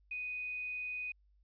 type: tone with quantisation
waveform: sine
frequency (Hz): 2489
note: D#7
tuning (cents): 0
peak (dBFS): -37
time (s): 0.11-1.12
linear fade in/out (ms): 5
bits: 11
effects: added 50 Hz sine -65 dBFS peak until 1.43 s + resampled to 11025 Hz